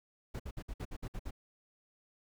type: noise bursts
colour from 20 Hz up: brown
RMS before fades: -40 dBFS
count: 9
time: 0.34-1.309 s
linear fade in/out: 10 ms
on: 57 ms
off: 57 ms
effects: none